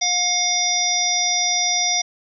harmonic tone, 716 Hz, F5, 43 cents sharp, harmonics 1 / 3 / 5 / 7 / 8, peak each -26 / -26 / -25 / -25 / -20 dBFS, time 0.01-2.02 s, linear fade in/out 10 ms, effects none

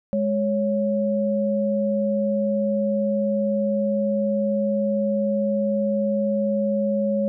sine tone pair together, 207.7 / 554.5 Hz, G#3 / C#5, 0 / 0 cents, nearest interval octave + perfect fourth, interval 1700 cents, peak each -22 dBFS, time 0.13-7.28 s, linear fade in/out 0 ms, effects none

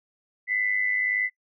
sine tone pair together, 1998.5 / 2100 Hz, B6 / C7, +20 / +6 cents, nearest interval minor second, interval 86 cents, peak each -23 / -31 dBFS, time 0.47-1.3 s, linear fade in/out 50 ms, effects noise-tail reverb RT60 0.1 s tail -23 dB re dry

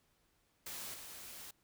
white noise with level steps, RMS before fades -45 / -50 dBFS, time 0.66-1.51 s, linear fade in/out 5 ms, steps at 0.94 s, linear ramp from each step 2 ms, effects pink hiss -75 dBFS RMS until 1.63 s

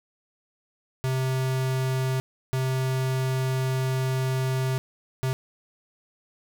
square tone bursts at uneven times, 130.81 Hz, C3, in tune, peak -24 dBFS, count 3, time 1.04-2.2 / 2.53-4.78 / 5.23-5.33 s, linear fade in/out 0 ms, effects none

